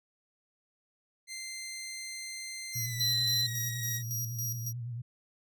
15% pulse tone with pitch glide, 2083 to 1899.1 Hz, C7 to A#6, -8 to +32 cents, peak -32 dBFS, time 1.27-4.03 s, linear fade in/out 50 ms, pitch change -160 cents, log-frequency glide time 2.75-3.15 s
20% pulse tone with tremolo, 5730 Hz, F8, 44 cents sharp, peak -28 dBFS, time 2.72-4.73 s, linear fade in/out 50 ms, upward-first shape square, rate 3.6 Hz, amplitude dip 65%
sine tone with vibrato, 119.5 Hz, A#2, 43 cents sharp, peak -35 dBFS, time 2.75-5.02 s, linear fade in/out 10 ms, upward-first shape sine, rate 9 Hz, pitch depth 63 cents each way
sine tone, 4036 Hz, B7, 37 cents sharp, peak -27 dBFS, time 3-3.47 s, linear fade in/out 10 ms
effects none

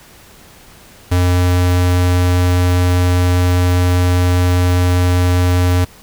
square tone, 89.5 Hz, F2, 43 cents sharp, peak -11 dBFS, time 1.11-5.85 s, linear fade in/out 10 ms, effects pink hiss -42 dBFS RMS until 6.02 s

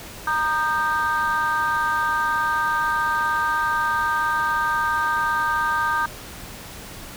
sine chord, Eb major, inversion second, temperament equal with one note detuned, 932.3 / 1221.7 / 1568 Hz, Bb5 / Eb6 / G6, 0 / -32 / 0 cents, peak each -23 / -22 / -22 dBFS, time 0.27-6.06 s, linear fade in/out 5 ms, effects tanh soft clip ceiling -14 dBFS + pink hiss -38 dBFS RMS until 7.16 s

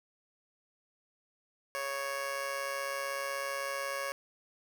15% pulse tone with amplitude modulation, 554.4 Hz, C#5, in tune, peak -25 dBFS, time 1.75-4.12 s, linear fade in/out 0 ms, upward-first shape sine, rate 136 Hz, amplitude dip 60%, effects none

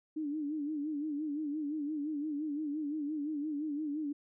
sine tone with vibrato, 298.7 Hz, D4, 29 cents sharp, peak -33 dBFS, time 0.16-4.13 s, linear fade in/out 10 ms, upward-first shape sine, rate 5.8 Hz, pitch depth 89 cents each way, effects none

